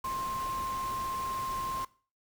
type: tone in noise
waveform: sine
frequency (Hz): 1056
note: C6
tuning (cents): +16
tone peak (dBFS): -32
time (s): 0.04-1.85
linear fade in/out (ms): 5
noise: pink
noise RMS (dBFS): -43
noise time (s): 0.04-1.85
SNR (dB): +8
effects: noise-tail reverb RT60 0.4 s tail -20 dB re dry